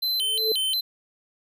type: tone with vibrato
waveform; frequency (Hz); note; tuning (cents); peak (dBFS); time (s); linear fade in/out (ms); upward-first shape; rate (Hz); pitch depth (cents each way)
square; 3537; A7; +8; -23; 0.02-0.81; 10; square; 2.8; 240
type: tone with exponential growth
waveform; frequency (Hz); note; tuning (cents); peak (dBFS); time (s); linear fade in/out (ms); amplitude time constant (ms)
sine; 440; A4; 0; -20; 0.17-0.52; 2; 76
effects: none